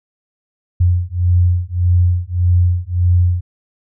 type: beating tone pair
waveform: sine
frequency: 87.9 / 89.6 Hz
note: F2 / F2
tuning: +12 / +45 cents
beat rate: 1.7 Hz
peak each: -14 dBFS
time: 0.8-3.41 s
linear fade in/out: 10 ms
effects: none